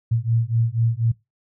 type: beating tone pair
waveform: sine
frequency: 113.2 / 117.3 Hz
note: A2 / A#2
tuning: +50 / +11 cents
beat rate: 4.1 Hz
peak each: -21 dBFS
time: 0.11-1.12 s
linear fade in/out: 10 ms
effects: noise-tail reverb RT60 0.2 s tail -20 dB re dry